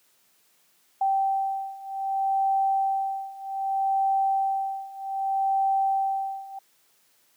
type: beating tone pair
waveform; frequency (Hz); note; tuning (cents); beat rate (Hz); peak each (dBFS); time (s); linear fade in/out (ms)
sine; 778 / 778.64; G5 / G5; -13 / -12; 0.64; -27 / -25; 1.01-6.59; 5
effects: white hiss -64 dBFS RMS until 7.36 s + high-pass 150 Hz 12 dB/octave